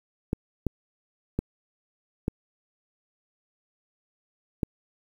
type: clicks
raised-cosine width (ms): 3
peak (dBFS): -12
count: 5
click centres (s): 0.331 / 0.667 / 1.39 / 2.281 / 4.632
effects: 8-bit